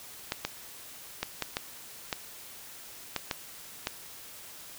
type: clicks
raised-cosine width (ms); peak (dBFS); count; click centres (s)
0.2; -12; 9; 0.321 / 0.45 / 1.23 / 1.423 / 1.569 / 2.128 / 3.163 / 3.312 / 3.871
effects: white hiss -47 dBFS RMS until 4.78 s